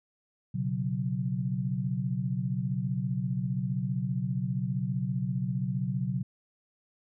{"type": "chord", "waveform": "sine", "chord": "B suspended second", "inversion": "none", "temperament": "equal with one note detuned", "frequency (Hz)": [123.47, 138.59, 184.46], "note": ["B2", "C#3", "F#3"], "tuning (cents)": [0, 0, -5], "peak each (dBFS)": -32, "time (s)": [0.54, 6.23], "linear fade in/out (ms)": 10, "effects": []}